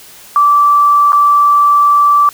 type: tone with dropouts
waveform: sine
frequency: 1163 Hz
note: D6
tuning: 17 cents flat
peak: -5 dBFS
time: 0.36-2.29 s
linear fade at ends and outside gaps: 1 ms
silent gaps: 1.121-1.13 s
effects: white hiss -37 dBFS RMS until 2.33 s